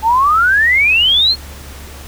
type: exponential sweep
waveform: sine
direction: up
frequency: 857 to 4361 Hz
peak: -8 dBFS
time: 0.02-1.36 s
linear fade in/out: 50 ms
effects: added 70 Hz sine -31 dBFS peak until 2.07 s + pink hiss -35 dBFS RMS until 2.07 s